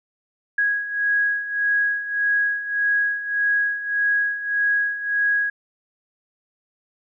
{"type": "beating tone pair", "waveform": "sine", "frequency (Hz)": [1654, 1655.7], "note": ["G#6", "G#6"], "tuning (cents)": [-8, -6], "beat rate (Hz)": 1.7, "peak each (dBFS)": [-25, -20], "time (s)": [0.58, 5.5], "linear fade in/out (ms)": 5, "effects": []}